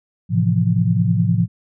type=chord; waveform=sine; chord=F major seventh; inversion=first; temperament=equal; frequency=110 / 130.81 / 164.81 / 174.61 Hz; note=A2 / C3 / E3 / F3; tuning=0 / 0 / 0 / 0 cents; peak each=-18 / -22 / -21 / -18 dBFS; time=0.29-1.48 s; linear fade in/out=50 ms; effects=none